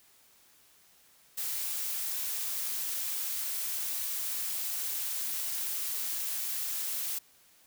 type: noise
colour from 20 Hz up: blue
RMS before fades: -34 dBFS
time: 1.37-7.19 s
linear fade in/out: 10 ms
effects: white hiss -62 dBFS RMS until 7.66 s